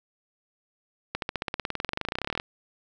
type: accelerating click train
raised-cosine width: 0.3 ms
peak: -12 dBFS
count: 30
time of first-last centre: 1.15-2.399 s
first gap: 72 ms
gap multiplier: 0.96
effects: none